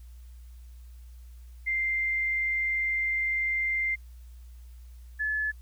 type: tone pair in turn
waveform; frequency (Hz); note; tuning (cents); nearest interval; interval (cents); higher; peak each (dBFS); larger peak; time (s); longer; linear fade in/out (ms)
sine; 2093 / 1721.5; C7 / A6; 0 / -38; minor third; 338; first; -25 / -26; first; 1.66-3.96 / 5.19-5.52; first; 20
effects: added 60 Hz sine -44 dBFS peak until 5.61 s + white hiss -65 dBFS RMS until 5.61 s